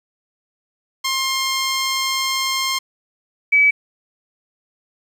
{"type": "tone pair in turn", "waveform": ["10% pulse", "sine"], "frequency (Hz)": [1062, 2288], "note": ["C6", "D7"], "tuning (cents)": [25, -46], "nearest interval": "octave + minor second", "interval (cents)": 1329, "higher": "second", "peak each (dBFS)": -10, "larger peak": "neither", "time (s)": [[1.04, 2.79], [3.52, 3.71]], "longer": "first", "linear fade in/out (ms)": 10, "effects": ["resampled to 32000 Hz", "8-bit"]}